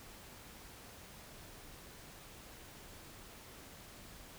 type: silence
effects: pink hiss -54 dBFS RMS until 4.38 s